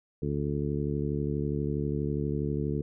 harmonic tone, 72.3 Hz, D2, 27 cents flat, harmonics 1 / 2 / 3 / 4 / 5 / 6, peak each -36 / -31 / -35 / -36 / -36 / -36 dBFS, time 0.22-2.82 s, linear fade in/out 5 ms, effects none

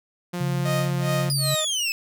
sawtooth tone, 176.3 Hz, F3, 17 cents sharp, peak -23 dBFS, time 0.33-1.3 s, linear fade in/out 10 ms
sine tone with vibrato, 138.59 Hz, C#3, in tune, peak -23 dBFS, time 0.4-1.55 s, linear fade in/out 10 ms, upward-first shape square, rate 4.6 Hz, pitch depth 11 cents each way
sawtooth tone with tremolo, 622 Hz, D#5, 1 cent flat, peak -20 dBFS, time 0.65-1.65 s, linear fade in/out 5 ms, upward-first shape sine, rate 2.5 Hz, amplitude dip 100%
25% pulse exponential sweep, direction down, 4978 to 2576 Hz, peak -19 dBFS, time 1.3-1.92 s, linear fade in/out 0 ms
effects none

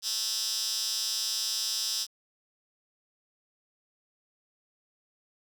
10% pulse tone with high-pass filter, 220 Hz, A3, in tune, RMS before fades -31 dBFS, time 0.02-2.07 s, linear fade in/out 50 ms, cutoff 4800 Hz, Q 3.7, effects none

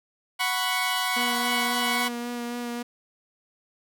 15% pulse chord, F# suspended fourth, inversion none, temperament equal, 740 / 987.8 / 1108.7 Hz, F#5 / B5 / C#6, 0 / 0 / 0 cents, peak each -22 dBFS, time 0.39-2.09 s, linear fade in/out 20 ms
sawtooth tone with vibrato, 240 Hz, B3, 49 cents flat, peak -26 dBFS, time 1.16-2.83 s, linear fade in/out 10 ms, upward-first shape sine, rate 3.7 Hz, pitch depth 15 cents each way
effects none

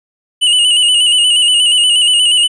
square tone with vibrato, 2924 Hz, F#7, 21 cents flat, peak -8 dBFS, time 0.41-2.48 s, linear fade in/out 20 ms, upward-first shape square, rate 8.4 Hz, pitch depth 41 cents each way, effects resampled to 22050 Hz

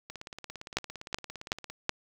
two click trains, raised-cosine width 0.2 ms, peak -9 / -24 dBFS, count 4 / 29, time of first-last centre 0.77-1.894 / 0.1-1.7 s, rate 2.67 / 17.5 Hz, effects 7-bit

